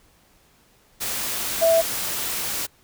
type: tone in noise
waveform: sine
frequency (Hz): 659.3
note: E5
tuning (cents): 0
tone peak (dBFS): -14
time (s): 1.61-1.82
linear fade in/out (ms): 20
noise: white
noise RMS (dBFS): -27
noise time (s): 1-2.67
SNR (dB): +10
effects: pink hiss -58 dBFS RMS until 2.83 s